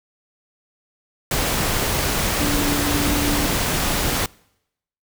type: tone in noise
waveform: sine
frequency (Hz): 290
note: D4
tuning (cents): -22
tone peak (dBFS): -22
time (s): 2.41-3.46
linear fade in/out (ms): 2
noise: pink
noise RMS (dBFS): -21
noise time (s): 1.31-4.26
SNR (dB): -4
effects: noise-tail reverb RT60 0.8 s tail -25 dB re dry